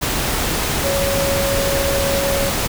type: tone in noise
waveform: sine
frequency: 554.4 Hz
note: C#5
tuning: in tune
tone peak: -19 dBFS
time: 0.83-2.51 s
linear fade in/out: 20 ms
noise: pink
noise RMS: -20 dBFS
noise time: 0.01-2.68 s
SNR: -2 dB
effects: none